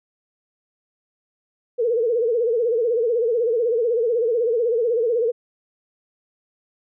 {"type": "tone with vibrato", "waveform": "sine", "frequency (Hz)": 466.2, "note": "A#4", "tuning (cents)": 0, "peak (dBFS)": -17, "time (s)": [1.78, 5.32], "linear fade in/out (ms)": 20, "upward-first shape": "sine", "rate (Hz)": 16, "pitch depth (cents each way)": 110, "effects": []}